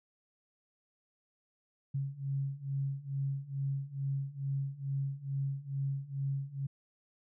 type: beating tone pair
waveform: sine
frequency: 136.5 / 138.8 Hz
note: C#3 / C#3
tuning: -26 / +3 cents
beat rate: 2.3 Hz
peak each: -37 / -35 dBFS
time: 1.94-6.67 s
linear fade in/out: 10 ms
effects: none